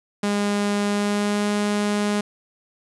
sawtooth tone with pitch glide, 204.3 to 206.8 Hz, G#3 to G#3, -28 to -7 cents, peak -16 dBFS, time 0.23-2.21 s, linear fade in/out 5 ms, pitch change +21 cents, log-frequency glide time 0.86-1.49 s, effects resampled to 24000 Hz + 8-bit

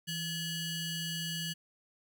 sawtooth ring-modulated tone, 1545 Hz, G6, 26 cents flat, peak -28 dBFS, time 0.07-1.54 s, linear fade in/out 20 ms, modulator 1380 Hz, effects none

